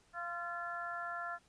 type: harmonic tone with a mistuned harmonic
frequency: 346.4 Hz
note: F4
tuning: 14 cents flat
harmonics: 2 / 3 / 4 / 5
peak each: -44 / -49 / -41 / -45 dBFS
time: 0.13-1.39 s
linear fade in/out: 50 ms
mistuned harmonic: 4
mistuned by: -18 cents
effects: pink hiss -69 dBFS RMS until 1.48 s + resampled to 22050 Hz